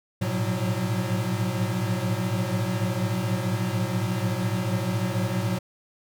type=tone cluster; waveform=square; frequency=107.5 / 111.7 / 121.6 / 179.9 / 186.3 Hz; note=A2 / A2 / B2 / F#3 / F#3; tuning=-40 / +27 / -26 / -48 / +12 cents; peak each=-30 / -35 / -30 / -33 / -31 dBFS; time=0.21-5.59 s; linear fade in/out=10 ms; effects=none